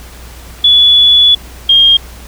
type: tone pair in turn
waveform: sine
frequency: 3424 / 3225 Hz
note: A7 / G7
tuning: -48 / +48 cents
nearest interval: minor second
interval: 104 cents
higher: first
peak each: -3 dBFS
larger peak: neither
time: 0.64-1.35 / 1.69-1.97 s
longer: first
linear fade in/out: 5 ms
effects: added 60 Hz sine -31 dBFS peak until 2.27 s + pink hiss -35 dBFS RMS until 2.27 s